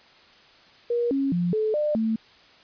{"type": "tone with pitch steps", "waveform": "sine", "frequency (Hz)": [476.2, 273.9, 174.9, 433.2, 599, 222.2], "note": ["A#4", "C#4", "F3", "A4", "D5", "A3"], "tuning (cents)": [37, -21, 3, -27, 34, 17], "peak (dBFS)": -21, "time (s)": [0.9, 2.16], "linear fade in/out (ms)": 5, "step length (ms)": 210, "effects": ["white hiss -53 dBFS RMS until 2.63 s", "resampled to 11025 Hz"]}